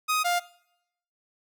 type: tone pair in turn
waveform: sawtooth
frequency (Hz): 1252 / 702.7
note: D#6 / F5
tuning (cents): +10 / +10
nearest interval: minor seventh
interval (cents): 1000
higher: first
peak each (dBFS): -19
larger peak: neither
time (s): 0.08-0.24 / 0.24-0.4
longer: neither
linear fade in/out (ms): 20
effects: noise-tail reverb RT60 0.8 s tail -21 dB re dry